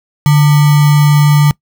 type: tone with sample-and-hold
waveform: sine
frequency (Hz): 146.83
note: D3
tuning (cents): 0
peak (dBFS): -4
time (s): 0.26-1.51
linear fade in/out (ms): 0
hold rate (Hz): 1050
effects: noise-tail reverb RT60 0.1 s tail -23 dB re dry